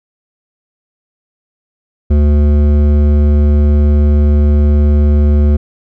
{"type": "tone with hard clipping", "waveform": "sine", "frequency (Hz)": 73.42, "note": "D2", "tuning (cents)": 0, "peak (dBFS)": -8, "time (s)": [2.1, 5.57], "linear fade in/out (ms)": 10, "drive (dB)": 12, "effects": []}